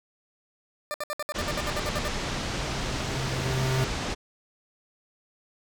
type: tone bursts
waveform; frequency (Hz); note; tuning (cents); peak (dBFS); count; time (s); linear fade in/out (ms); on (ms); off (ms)
20% pulse; 597; D5; +28; -24; 13; 0.91-2.081; 0; 31; 64
type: low-pass noise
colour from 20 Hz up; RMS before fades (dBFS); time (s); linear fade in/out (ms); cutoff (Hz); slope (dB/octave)
pink; -31; 1.34-4.15; 20; 6800; 24
type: tone with exponential growth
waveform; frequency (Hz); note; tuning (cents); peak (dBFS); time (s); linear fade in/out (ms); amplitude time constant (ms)
square; 130.81; C3; 0; -23; 1.4-3.84; 0; 530
effects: none